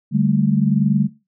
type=chord; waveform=sine; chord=D suspended fourth; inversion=none; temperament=equal with one note detuned; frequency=146.83 / 196 / 217.1 Hz; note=D3 / G3 / A3; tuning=0 / 0 / -23 cents; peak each=-18 dBFS; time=0.11-1.09 s; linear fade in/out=50 ms; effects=noise-tail reverb RT60 0.3 s tail -21 dB re dry